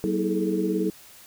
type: tone cluster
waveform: sine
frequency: 189.4 / 237.8 / 321.2 / 416.8 / 434.8 Hz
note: F#3 / A#3 / E4 / G#4 / A4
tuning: +41 / +35 / -45 / +6 / -21 cents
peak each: -27 / -34 / -26 / -31 / -29 dBFS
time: 0.04-0.9 s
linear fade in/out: 0 ms
effects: white hiss -49 dBFS RMS until 1.26 s